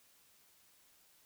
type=silence; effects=white hiss -67 dBFS RMS until 1.25 s